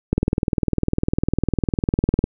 click train, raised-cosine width 3 ms, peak -4 dBFS, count 43, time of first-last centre 0.13-2.241 s, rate 19.9 Hz, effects none

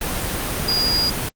sine tone in noise, 4860 Hz, D#8, 42 cents flat, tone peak -17 dBFS, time 0.68-1.1 s, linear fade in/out 5 ms, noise pink, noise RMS -24 dBFS, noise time 0.01-1.29 s, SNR +4 dB, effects Opus 32 kbps

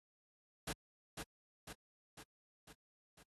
pink noise with echo, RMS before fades -42 dBFS, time 0.67-0.73 s, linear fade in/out 5 ms, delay 500 ms, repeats 5, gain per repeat -4 dB, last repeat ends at 3.23 s, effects high-pass 60 Hz 12 dB/octave + AAC 32 kbps

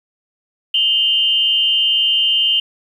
sine tone pair together, 2841 / 3101 Hz, F7 / G7, +29 / -19 cents, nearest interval major second, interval 152 cents, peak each -15 dBFS, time 0.74-2.6 s, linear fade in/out 5 ms, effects 8-bit

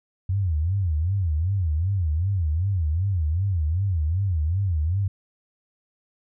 sine tone with vibrato, 87 Hz, F2, 6 cents flat, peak -20 dBFS, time 0.29-5.08 s, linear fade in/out 5 ms, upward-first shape sine, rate 2.6 Hz, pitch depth 250 cents each way, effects none

